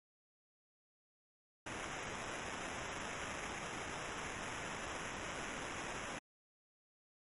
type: noise with sample-and-hold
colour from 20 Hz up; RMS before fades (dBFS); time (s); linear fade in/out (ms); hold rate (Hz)
white; -44; 1.66-6.19; 5; 4410
effects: MP3 48 kbps